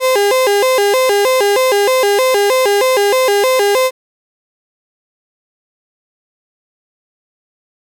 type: tone with vibrato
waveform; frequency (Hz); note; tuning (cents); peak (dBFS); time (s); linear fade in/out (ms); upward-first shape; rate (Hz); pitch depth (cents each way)
35% pulse; 457.7; A#4; -32; -8; 0-3.91; 50; square; 3.2; 210
effects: none